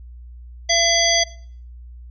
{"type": "harmonic tone with a mistuned harmonic", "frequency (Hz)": 675, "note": "E5", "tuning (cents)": 41, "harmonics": [1, 3, 5, 7, 9], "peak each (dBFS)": [-21, -21, -21, -21, -21], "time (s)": [0.69, 1.24], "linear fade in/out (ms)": 10, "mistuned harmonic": 5, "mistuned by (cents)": -16, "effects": ["noise-tail reverb RT60 0.5 s tail -19 dB re dry", "added 60 Hz sine -36 dBFS peak until 2.1 s"]}